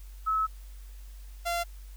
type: tone pair in turn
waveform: sine / sawtooth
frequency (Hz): 1295 / 688.6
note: E6 / F5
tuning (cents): -31 / -25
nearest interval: major seventh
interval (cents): 1094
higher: first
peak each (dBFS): -24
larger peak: neither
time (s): 0.26-0.47 / 1.45-1.64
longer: first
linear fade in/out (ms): 20
effects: added 48 Hz sine -42 dBFS peak until 1.96 s + white hiss -59 dBFS RMS until 1.96 s